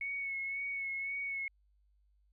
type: tone with vibrato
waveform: sine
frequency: 2206 Hz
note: C#7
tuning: 9 cents flat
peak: -35 dBFS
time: 0.01-1.48 s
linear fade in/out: 2 ms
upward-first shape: sine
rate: 1.9 Hz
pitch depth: 27 cents each way
effects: added 50 Hz sine -67 dBFS peak until 2.32 s